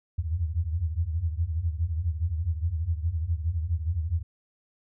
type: tone cluster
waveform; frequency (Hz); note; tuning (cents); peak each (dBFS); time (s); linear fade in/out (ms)
sine; 78.5 / 85.8 / 90.6; D#2 / F2 / F#2; +16 / -30 / -36; -28 / -31 / -31; 0.18-4.23; 10
effects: none